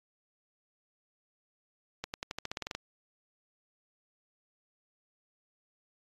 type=accelerating click train; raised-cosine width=0.2 ms; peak=-18 dBFS; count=12; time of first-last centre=2.04-2.75 s; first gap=99 ms; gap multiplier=0.91; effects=AAC 32 kbps